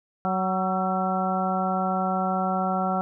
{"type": "harmonic tone with a mistuned harmonic", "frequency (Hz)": 187.1, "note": "F#3", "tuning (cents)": 20, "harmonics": [1, 2, 3, 4, 5, 6, 7], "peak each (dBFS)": [-27, -36, -32, -26, -37, -37, -30], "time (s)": [0.25, 3.01], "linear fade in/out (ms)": 0, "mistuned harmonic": 7, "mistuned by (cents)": 39, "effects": []}